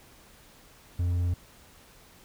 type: tone with hard clipping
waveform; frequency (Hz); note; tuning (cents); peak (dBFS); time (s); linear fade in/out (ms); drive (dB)
triangle; 88.1; F2; +16; -25; 0.99-1.34; 5; 6
effects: pink hiss -55 dBFS RMS until 2.24 s